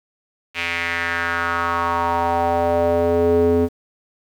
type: tone with band-pass filter sweep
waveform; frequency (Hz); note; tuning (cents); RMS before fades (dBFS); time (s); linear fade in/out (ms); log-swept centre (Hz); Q
square; 85.1; F2; -44; -19; 0.54-3.69; 50; 2500 to 350; 3.5
effects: 8-bit